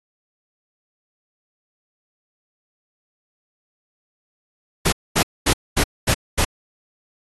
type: noise bursts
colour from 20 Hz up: pink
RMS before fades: -17 dBFS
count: 6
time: 4.85-6.45 s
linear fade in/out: 10 ms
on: 75 ms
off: 230 ms
effects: AAC 32 kbps